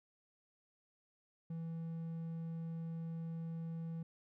triangle tone, 164.6 Hz, E3, 2 cents flat, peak -38 dBFS, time 1.5-4.03 s, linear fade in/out 5 ms, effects none

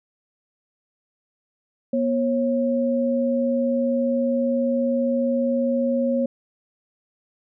sine tone pair together, 241.1 / 544 Hz, B3 / C#5, -41 / -33 cents, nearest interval octave + major second, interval 1408 cents, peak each -21 / -22 dBFS, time 1.93-6.26 s, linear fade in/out 5 ms, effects none

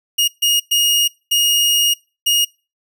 sawtooth tone bursts at uneven times, 2864 Hz, F7, 43 cents sharp, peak -9 dBFS, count 5, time 0.18-0.28 / 0.42-0.6 / 0.71-1.08 / 1.31-1.94 / 2.26-2.45 s, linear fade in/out 10 ms, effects noise-tail reverb RT60 0.3 s tail -24 dB re dry

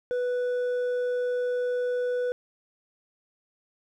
sine tone with hard clipping, 493.9 Hz, B4, in tune, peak -26 dBFS, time 0.11-2.32 s, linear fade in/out 0 ms, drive 4 dB, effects none

